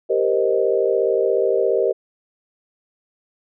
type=chord; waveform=sine; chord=C minor seventh; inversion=second; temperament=equal; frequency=392 / 466.2 / 523.3 / 622.3 Hz; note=G4 / Bb4 / C5 / Eb5; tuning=0 / 0 / 0 / 0 cents; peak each=-20 / -20 / -22 / -23 dBFS; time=0.09-1.93 s; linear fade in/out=20 ms; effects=none